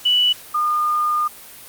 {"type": "tone pair in turn", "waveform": "sine", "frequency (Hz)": [2960, 1215.4], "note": ["F#7", "D#6"], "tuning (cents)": [0, -41], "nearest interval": "octave + minor third", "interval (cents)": 1541, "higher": "first", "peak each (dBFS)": [-13, -16], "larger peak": "first", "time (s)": [[0.05, 0.33], [0.54, 1.28]], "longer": "second", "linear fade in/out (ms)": 10, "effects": ["white hiss -40 dBFS RMS until 1.68 s", "Opus 48 kbps"]}